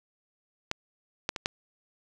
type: clicks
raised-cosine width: 0.2 ms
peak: -11 / -10 / -16 / -9 dBFS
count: 4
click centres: 0.714 / 1.291 / 1.362 / 1.459 s
effects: none